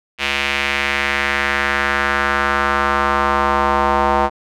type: tone with band-pass filter sweep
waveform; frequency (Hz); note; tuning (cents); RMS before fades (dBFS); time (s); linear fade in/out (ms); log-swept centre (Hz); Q
square; 70; C#2; +18; -17; 0.18-4.3; 50; 2600 to 890; 2.3
effects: none